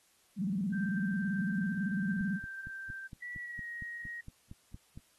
sine tone with vibrato, 193.4 Hz, G3, 23 cents flat, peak -30 dBFS, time 0.36-2.4 s, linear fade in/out 50 ms, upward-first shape square, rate 18 Hz, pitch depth 150 cents each way
sine tone, 1568 Hz, G6, in tune, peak -40 dBFS, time 0.72-3.08 s, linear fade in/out 20 ms
click train, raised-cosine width 5 ms, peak -33 dBFS, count 13, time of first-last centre 2.21-4.975 s, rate 4.34 Hz
sine tone with pitch glide, 1949 to 1885.9 Hz, B6 to A#6, -23 to +20 cents, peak -39 dBFS, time 3.22-4.21 s, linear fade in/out 5 ms, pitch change -57 cents, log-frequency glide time 3.37-3.65 s
effects white hiss -68 dBFS RMS until 5.18 s + AAC 32 kbps

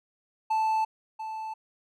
triangle tone with echo, 878 Hz, A5, 4 cents flat, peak -21 dBFS, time 0.5-0.85 s, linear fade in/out 10 ms, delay 690 ms, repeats 1, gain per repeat -10 dB, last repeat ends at 1.54 s, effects none

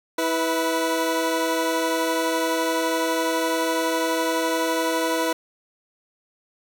20% pulse tone pair together, 325.3 / 493.9 Hz, E4 / B4, -23 / 0 cents, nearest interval perfect fifth, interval 723 cents, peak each -19 dBFS, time 0.18-5.33 s, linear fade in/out 5 ms, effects 9-bit

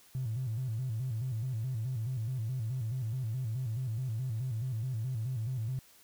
triangle tone with vibrato, 120 Hz, B2, 49 cents flat, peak -28 dBFS, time 0.15-5.79 s, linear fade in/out 0 ms, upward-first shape square, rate 4.7 Hz, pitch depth 140 cents each way, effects tanh soft clip ceiling -29 dBFS + white hiss -60 dBFS RMS until 6.03 s

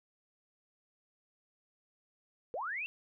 sine linear sweep, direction up, 437 to 2752 Hz, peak -35 dBFS, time 2.54-2.86 s, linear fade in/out 0 ms, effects none

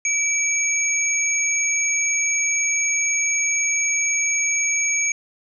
sine tone pair together, 2308 / 6566 Hz, D7 / G#8, -31 / -21 cents, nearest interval octave + tritone, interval 1810 cents, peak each -21 dBFS, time 0.05-5.12 s, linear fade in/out 2 ms, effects none

